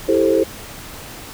sine chord, A minor seventh, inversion second, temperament just, 330 / 396 / 440 / 528 Hz, E4 / G4 / A4 / C5, +2 / +18 / 0 / +16 cents, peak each -18 dBFS, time 0.08-0.44 s, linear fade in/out 10 ms, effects pink hiss -35 dBFS RMS until 1.33 s

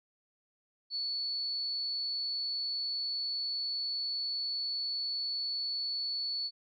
sine tone, 4435 Hz, C#8, in tune, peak -32 dBFS, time 0.9-6.51 s, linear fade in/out 50 ms, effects none

